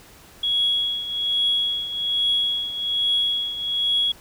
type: tone with tremolo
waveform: sine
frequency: 3335 Hz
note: G#7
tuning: 7 cents sharp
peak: -16 dBFS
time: 0.43-4.12 s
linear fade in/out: 5 ms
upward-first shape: triangle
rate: 1.2 Hz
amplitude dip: 75%
effects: tanh soft clip ceiling -12 dBFS + pink hiss -48 dBFS RMS until 4.2 s